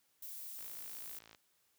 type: noise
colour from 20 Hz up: violet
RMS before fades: -47 dBFS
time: 0.22-1.19 s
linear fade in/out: 5 ms
type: click train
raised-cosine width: 0.2 ms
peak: -38 dBFS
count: 43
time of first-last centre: 0.59-1.348 s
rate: 55.4 Hz
effects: white hiss -75 dBFS RMS until 1.78 s + high-pass 60 Hz 12 dB/octave